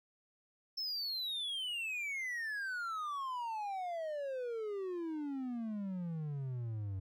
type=exponential sweep; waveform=triangle; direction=down; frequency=5340 to 93.2 Hz; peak=-35 dBFS; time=0.77-7 s; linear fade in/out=10 ms; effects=none